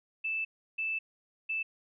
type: tone bursts at uneven times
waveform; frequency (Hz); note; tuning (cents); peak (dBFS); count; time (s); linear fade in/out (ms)
sine; 2637; E7; 0; -30; 3; 0.24-0.45 / 0.78-0.99 / 1.49-1.63; 10
effects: none